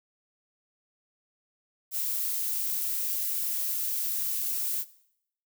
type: noise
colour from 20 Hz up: violet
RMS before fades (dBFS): -30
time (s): 1.91-4.85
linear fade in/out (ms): 50
effects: noise-tail reverb RT60 0.7 s tail -18 dB re dry